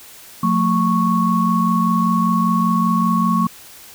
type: tone cluster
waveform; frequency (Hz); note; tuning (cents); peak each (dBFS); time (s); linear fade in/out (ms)
sine; 179.9 / 225 / 1106; F#3 / A3 / C#6; -48 / +39 / -4; -18; 0.43-3.47; 5
effects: white hiss -41 dBFS RMS until 3.94 s